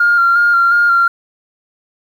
sine tone with vibrato, 1396.9 Hz, F6, in tune, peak -7 dBFS, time 0-1.08 s, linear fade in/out 5 ms, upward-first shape square, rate 2.8 Hz, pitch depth 21 cents each way, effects tanh soft clip ceiling -3 dBFS + 7-bit

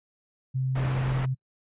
sine tone, 130.81 Hz, C3, in tune, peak -24 dBFS, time 0.54-1.35 s, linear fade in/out 20 ms
pink low-pass noise, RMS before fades -34 dBFS, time 0.75-1.26 s, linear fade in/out 10 ms, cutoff 2100 Hz, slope 12 dB/octave
effects noise-tail reverb RT60 0.1 s tail -26 dB re dry + resampled to 8000 Hz

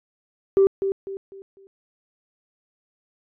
sine tone with echo, 390 Hz, G4, 9 cents flat, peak -11 dBFS, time 0.57-0.67 s, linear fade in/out 0 ms, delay 250 ms, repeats 4, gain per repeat -9 dB, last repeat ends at 1.67 s, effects tanh soft clip ceiling -9 dBFS

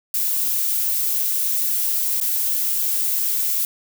violet noise with dropouts, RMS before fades -21 dBFS, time 0.14-3.65 s, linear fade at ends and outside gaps 2 ms, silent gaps 2.202-2.212 s, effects none

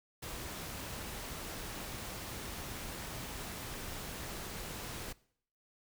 pink noise, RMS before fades -43 dBFS, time 0.22-5.13 s, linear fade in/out 10 ms, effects noise-tail reverb RT60 0.6 s tail -21 dB re dry

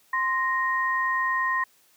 sine tone pair together, 1045.3 / 1864.7 Hz, C6 / A#6, -2 / 0 cents, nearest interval minor seventh, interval 1002 cents, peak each -25 dBFS, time 0.13-1.64 s, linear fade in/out 5 ms, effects white hiss -61 dBFS RMS until 1.96 s + high-pass 100 Hz 12 dB/octave

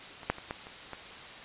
clicks, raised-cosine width 0.5 ms, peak -30 / -11 / -28 / -19 / -30 / -24 dBFS, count 6, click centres 0.232 / 0.3 / 0.384 / 0.509 / 0.669 / 0.933 s, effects white hiss -45 dBFS RMS until 1.44 s + resampled to 8000 Hz

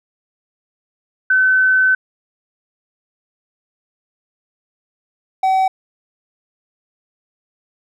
sine / triangle tone pair in turn, 1521 / 760.5 Hz, F#6 / F#5, +47 / +47 cents, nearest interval octave, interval 1200 cents, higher first, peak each -10 dBFS, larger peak neither, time 1.3-1.95 / 5.43-5.68 s, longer first, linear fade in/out 5 ms, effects none

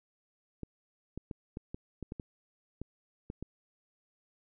clicks, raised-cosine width 3 ms, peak -26 dBFS, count 11, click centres 0.633 / 1.176 / 1.312 / 1.571 / 1.745 / 2.027 / 2.121 / 2.198 / 2.816 / 3.301 / 3.426 s, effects none

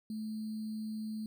sine tone with sample-and-hold, 217.1 Hz, A3, 23 cents flat, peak -36 dBFS, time 0.1-1.26 s, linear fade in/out 2 ms, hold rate 4410 Hz, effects none

